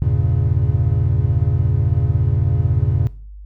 triangle chord, E diminished seventh, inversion none, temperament equal with one note detuned, 82.41 / 98.74 / 116.54 / 138.59 Hz, E2 / G2 / Bb2 / Db3, 0 / +13 / 0 / 0 cents, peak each -18 dBFS, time 0.02-3.07 s, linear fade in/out 0 ms, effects noise-tail reverb RT60 0.4 s tail -18 dB re dry + added 50 Hz sine -33 dBFS peak until 3.45 s

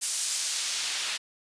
white noise with band-pass filter sweep, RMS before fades -30 dBFS, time 0.01-1.18 s, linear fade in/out 20 ms, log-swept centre 8700 to 2800 Hz, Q 0.84, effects resampled to 22050 Hz

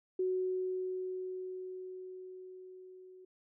sine tone with level ramp, 370.7 Hz, F#4, 3 cents sharp, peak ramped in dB -29 to -52 dBFS, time 0.19-3.25 s, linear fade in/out 5 ms, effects none

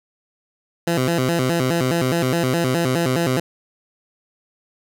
15% pulse tone with vibrato, 147.7 Hz, D3, 10 cents sharp, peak -11 dBFS, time 0.87-3.4 s, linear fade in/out 5 ms, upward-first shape square, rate 4.8 Hz, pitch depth 240 cents each way, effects none

